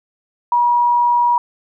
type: tone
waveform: sine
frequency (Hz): 961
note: B5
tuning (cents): -48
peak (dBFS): -11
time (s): 0.52-1.38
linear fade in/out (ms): 2
effects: none